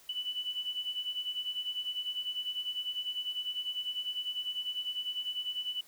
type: beating tone pair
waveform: sine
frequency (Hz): 2969 / 2979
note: F#7 / F#7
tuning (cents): +5 / +11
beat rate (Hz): 10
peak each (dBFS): -39 / -35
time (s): 0.09-5.81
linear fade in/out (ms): 5
effects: white hiss -59 dBFS RMS until 5.87 s